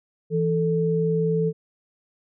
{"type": "tone pair together", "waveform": "sine", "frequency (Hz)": [165.04, 440.6], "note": ["E3", "A4"], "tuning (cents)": [2, 2], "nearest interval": "octave + perfect fourth", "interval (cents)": 1700, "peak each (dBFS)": -22, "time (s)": [0.3, 1.53], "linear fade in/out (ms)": 50, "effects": []}